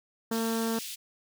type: harmonic tone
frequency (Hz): 226.7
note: A#3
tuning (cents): -48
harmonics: 1 / 2 / 3 / 4 / 5 / 6 / 7 / 8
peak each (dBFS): -29 / -33 / -41 / -40 / -43 / -44 / -45 / -50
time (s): 0.31-0.79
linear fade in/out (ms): 5
type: high-pass noise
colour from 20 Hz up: pink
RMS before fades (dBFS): -39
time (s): 0.31-0.96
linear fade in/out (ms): 20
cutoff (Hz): 2800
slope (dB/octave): 24
effects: none